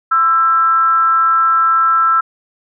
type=tone with frequency modulation; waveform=sine; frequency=1329 Hz; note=E6; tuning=14 cents sharp; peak=-9 dBFS; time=0.11-2.21 s; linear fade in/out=10 ms; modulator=287 Hz; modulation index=0.35; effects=none